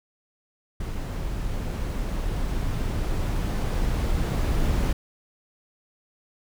brown noise with level ramp, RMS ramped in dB -30 to -22 dBFS, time 0.8-4.93 s, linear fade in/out 5 ms, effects none

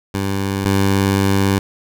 15% pulse tone pair in turn, 98 / 98 Hz, G2 / G2, 0 / 0 cents, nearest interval unison, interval 0 cents, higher neither, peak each -12 / -7 dBFS, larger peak second, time 0.14-0.65 / 0.65-1.59 s, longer second, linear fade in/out 5 ms, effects none

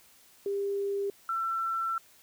sine tone pair in turn, 399.4 / 1343.4 Hz, G4 / E6, +32 / +32 cents, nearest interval octave + major sixth, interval 2100 cents, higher second, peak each -28 dBFS, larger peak neither, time 0.46-1.1 / 1.29-1.98 s, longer second, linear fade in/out 2 ms, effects white hiss -59 dBFS RMS until 2.22 s

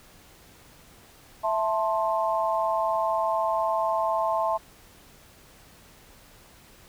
sine chord, A minor, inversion second, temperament just, 660 / 880 / 1056 Hz, E5 / A5 / C6, +2 / 0 / +16 cents, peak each -26 / -27 / -28 dBFS, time 1.43-4.58 s, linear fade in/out 20 ms, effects pink hiss -53 dBFS RMS until 6.88 s

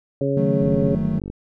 harmonic tone, 138.59 Hz, C#3, in tune, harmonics 1 / 2 / 3 / 4, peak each -24 / -24 / -24 / -24 dBFS, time 0.21-0.95 s, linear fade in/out 2 ms
triangle chord, D# diminished, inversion none, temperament equal, 155.56 / 185 / 220 Hz, D#3 / F#3 / A3, 0 / 0 / 0 cents, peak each -22 dBFS, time 0.37-1.19 s, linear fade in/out 2 ms
click train, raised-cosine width 3 ms, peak -18 dBFS, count 34, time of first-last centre 0.62-1.3 s, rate 48.5 Hz
effects none

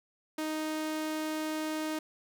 sawtooth tone, 311.1 Hz, D#4, in tune, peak -28 dBFS, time 0.38-1.99 s, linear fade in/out 5 ms, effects none

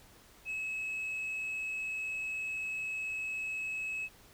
sine tone, 2578 Hz, E7, 39 cents flat, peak -32 dBFS, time 0.45-4.09 s, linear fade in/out 50 ms, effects tanh soft clip ceiling -33 dBFS + pink hiss -59 dBFS RMS until 4.33 s

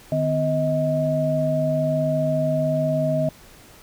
sine tone cluster, 152.3 / 253.4 / 632 Hz, D#3 / B3 / D#5, -37 / +45 / +27 cents, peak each -23 / -27 / -21 dBFS, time 0.12-3.29 s, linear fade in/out 2 ms, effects pink hiss -48 dBFS RMS until 3.82 s

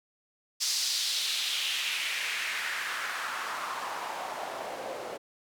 white noise with band-pass filter sweep, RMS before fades -33 dBFS, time 0.6-5.18 s, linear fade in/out 20 ms, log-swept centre 5200 to 500 Hz, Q 2.3, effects none

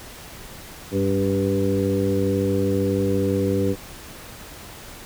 harmonic tone with a mistuned harmonic, 98 Hz, G2, in tune, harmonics 1 / 2 / 3 / 4 / 5, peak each -25 / -25 / -25 / -25 / -25 dBFS, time 0.91-3.76 s, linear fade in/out 50 ms, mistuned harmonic 3, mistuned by -32 cents, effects pink hiss -40 dBFS RMS until 5.05 s

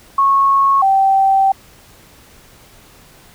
sine tone pair in turn, 1098 / 776.4 Hz, C#6 / G5, -17 / -17 cents, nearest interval tritone, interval 600 cents, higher first, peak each -9 dBFS, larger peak neither, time 0.18-0.82 / 0.82-1.52 s, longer second, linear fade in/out 5 ms, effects pink hiss -45 dBFS RMS until 3.34 s

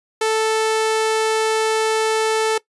sawtooth tone, 440 Hz, A4, in tune, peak -12 dBFS, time 0.21-2.58 s, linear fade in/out 5 ms, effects noise-tail reverb RT60 0.1 s tail -20 dB re dry + resampled to 24000 Hz

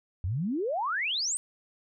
sine exponential sweep, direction up, 81.3 to 8870 Hz, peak -27 dBFS, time 0.24-1.37 s, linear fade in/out 0 ms, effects none

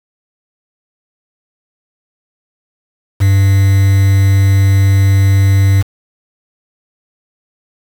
triangle tone with quantisation, 98 Hz, G2, in tune, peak -4 dBFS, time 3.2-5.83 s, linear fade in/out 20 ms, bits 4, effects none

